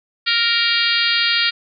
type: harmonic tone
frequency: 466.2 Hz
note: A#4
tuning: in tune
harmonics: 3 / 4 / 5 / 6 / 7 / 8 / 9 / 10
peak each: -23 / -23 / -23 / -23 / -23 / -23 / -23 / -23 dBFS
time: 0.26-1.51 s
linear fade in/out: 20 ms
effects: none